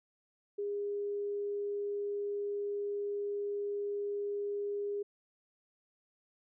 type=tone; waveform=sine; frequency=407.5 Hz; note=G#4; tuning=33 cents flat; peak=-33 dBFS; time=0.58-5.03 s; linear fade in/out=10 ms; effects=none